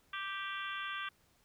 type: harmonic tone with a mistuned harmonic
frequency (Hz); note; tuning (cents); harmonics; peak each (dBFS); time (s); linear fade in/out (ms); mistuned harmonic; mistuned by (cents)
392; G4; 0; 3 / 4 / 5 / 6 / 7 / 8 / 9; -42 / -42 / -48 / -49 / -47 / -49 / -49; 0.13-1.09; 5; 9; -45
effects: pink hiss -70 dBFS RMS until 1.44 s